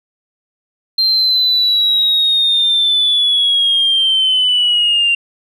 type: linear sweep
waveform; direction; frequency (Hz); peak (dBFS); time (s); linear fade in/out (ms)
sine; down; 4169 to 2770; -9; 0.98-5.15; 5
effects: tanh soft clip ceiling -6 dBFS